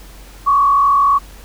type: tone with frequency modulation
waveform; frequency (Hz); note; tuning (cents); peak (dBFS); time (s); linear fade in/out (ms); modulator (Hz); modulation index
sine; 1124; C#6; +24; -9; 0.46-1.19; 20; 43.2; 0.74
effects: added 47 Hz sine -37 dBFS peak until 1.44 s + pink hiss -42 dBFS RMS until 1.44 s